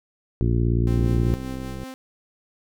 harmonic tone, 58.27 Hz, A#1, in tune, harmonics 1 / 2 / 3 / 4 / 5 / 6 / 7, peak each -22 / -21 / -29 / -29 / -32 / -29 / -36 dBFS, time 0.41-1.34 s, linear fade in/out 0 ms
sawtooth tone with tremolo, 261.6 Hz, C4, in tune, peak -30 dBFS, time 0.87-1.94 s, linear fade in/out 0 ms, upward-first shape sine, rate 5.2 Hz, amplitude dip 40%
click train, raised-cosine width 3 ms, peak -21 dBFS, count 57, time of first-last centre 0.97-1.833 s, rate 64.9 Hz
effects none

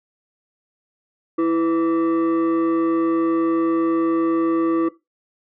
sine tone with frequency modulation, 329.6 Hz, E4, in tune, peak -14 dBFS, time 1.38-4.89 s, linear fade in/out 10 ms, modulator 829 Hz, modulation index 0.54, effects noise-tail reverb RT60 0.2 s tail -17 dB re dry + tanh soft clip ceiling -14 dBFS

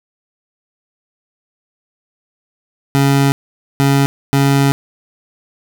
25% pulse tone bursts at uneven times, 138.59 Hz, C#3, in tune, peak -6 dBFS, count 3, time 2.95-3.32 / 3.8-4.06 / 4.33-4.72 s, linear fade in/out 0 ms, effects none

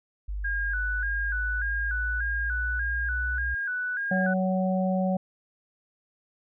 sine exponential sweep, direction up, 49.6 to 63.6 Hz, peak -29 dBFS, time 0.28-3.55 s, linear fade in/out 10 ms
sine tone with vibrato, 1553 Hz, G6, 17 cents flat, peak -27 dBFS, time 0.44-4.34 s, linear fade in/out 10 ms, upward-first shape square, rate 1.7 Hz, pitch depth 76 cents each way
harmonic tone, 186.9 Hz, F#3, 18 cents sharp, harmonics 1 / 3 / 4, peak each -24 / -29 / -32 dBFS, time 4.11-5.17 s, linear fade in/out 5 ms
effects none

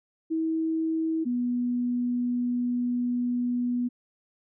sine tone pair in turn, 322 / 244.4 Hz, E4 / B3, -41 / -18 cents, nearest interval perfect fourth, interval 477 cents, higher first, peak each -24 dBFS, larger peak neither, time 0.3-1.25 / 1.25-3.89 s, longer second, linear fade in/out 20 ms, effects none

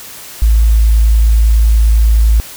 sine tone, 55 Hz, A1, in tune, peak -5 dBFS, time 0.42-2.4 s, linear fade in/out 0 ms, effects white hiss -31 dBFS RMS until 2.56 s

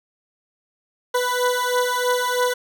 20% pulse beating tone pair, 493.9 / 497 Hz, B4 / B4, 0 / +11 cents, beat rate 3.1 Hz, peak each -17 dBFS, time 1.14-2.54 s, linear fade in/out 10 ms, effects none

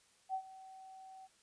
sine tone with ADSR envelope, 761 Hz, F#5, 48 cents sharp, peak -33 dBFS, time 0.29-1.28 s, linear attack 50 ms, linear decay 76 ms, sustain -18 dB, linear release 34 ms, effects white hiss -69 dBFS RMS until 1.42 s + resampled to 22050 Hz

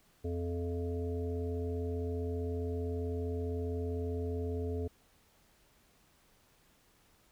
harmonic tone with a mistuned harmonic, 86.2 Hz, F2, 22 cents flat, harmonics 1 / 3 / 5 / 7 / 8, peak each -35 / -41 / -38 / -51 / -52 dBFS, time 0.24-4.88 s, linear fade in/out 10 ms, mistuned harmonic 7, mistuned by +31 cents, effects pink hiss -67 dBFS RMS until 7.31 s

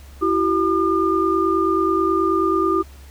sine tone cluster, 332.6 / 381.9 / 1207 Hz, E4 / G4 / D6, +16 / -45 / +47 cents, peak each -20 dBFS, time 0.21-2.83 s, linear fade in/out 20 ms, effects added 69 Hz sine -39 dBFS peak until 3.1 s + pink hiss -49 dBFS RMS until 3.1 s

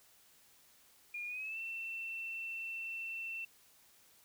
sine tone with pitch glide, 2423 to 2688 Hz, D#7 to E7, -47 to +33 cents, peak -39 dBFS, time 1.14-3.45 s, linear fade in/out 5 ms, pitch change +180 cents, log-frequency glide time 1.26-1.59 s, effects white hiss -65 dBFS RMS until 4.24 s

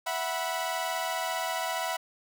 sawtooth chord, E suspended second, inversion none, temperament equal with one note detuned, 659.3 / 740 / 981.5 Hz, E5 / F#5 / B5, 0 / 0 / -11 cents, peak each -30 dBFS, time 0.06-1.97 s, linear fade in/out 10 ms, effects none

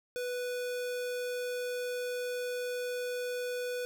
square tone, 493.9 Hz, B4, in tune, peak -34 dBFS, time 0.16-3.85 s, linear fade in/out 0 ms, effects none

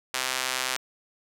sawtooth tone with high-pass filter, 129.3 Hz, C3, 20 cents flat, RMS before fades -29 dBFS, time 0.14-0.77 s, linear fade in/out 2 ms, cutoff 1400 Hz, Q 0.51, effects low-pass 12000 Hz 12 dB/octave

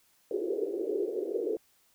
white band-pass noise, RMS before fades -32 dBFS, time 0.31-1.57 s, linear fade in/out 2 ms, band 350 to 460 Hz, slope 48 dB/octave, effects white hiss -67 dBFS RMS until 1.94 s

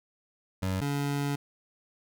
25% pulse tone pair in turn, 94.3 / 142.36 Hz, F#2 / C#3, +33 / +46 cents, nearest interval perfect fifth, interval 713 cents, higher second, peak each -24 dBFS, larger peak neither, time 0.62-0.81 / 0.81-1.36 s, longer second, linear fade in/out 10 ms, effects none

